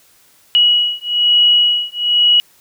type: beating tone pair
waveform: sine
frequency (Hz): 2915 / 2916.1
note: F#7 / F#7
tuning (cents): -26 / -26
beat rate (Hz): 1.1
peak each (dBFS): -13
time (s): 0.55-2.4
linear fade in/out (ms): 0
effects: white hiss -51 dBFS RMS until 2.6 s